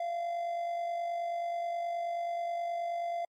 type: tone with amplitude modulation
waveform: triangle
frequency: 688 Hz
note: F5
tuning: 26 cents flat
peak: -28 dBFS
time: 0-3.25 s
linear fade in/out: 5 ms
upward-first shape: sine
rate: 49.4 Hz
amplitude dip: 40%
effects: AAC 64 kbps